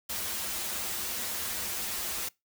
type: noise with comb filter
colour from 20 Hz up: white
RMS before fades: -34 dBFS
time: 0.09-2.29 s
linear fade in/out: 10 ms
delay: 7 ms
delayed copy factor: -0.8
effects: noise-tail reverb RT60 0.2 s tail -23 dB re dry